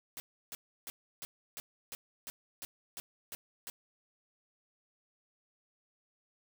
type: noise bursts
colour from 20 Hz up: white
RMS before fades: -43 dBFS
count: 11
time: 0.17-3.7 s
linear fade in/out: 0 ms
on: 30 ms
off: 320 ms
effects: none